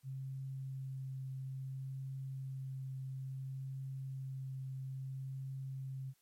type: tone with vibrato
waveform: sine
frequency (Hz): 133.3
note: C3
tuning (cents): +33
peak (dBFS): -40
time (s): 0.03-6.14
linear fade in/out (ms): 50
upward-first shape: triangle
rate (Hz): 0.59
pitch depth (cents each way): 11
effects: white hiss -75 dBFS RMS until 6.21 s + MP3 64 kbps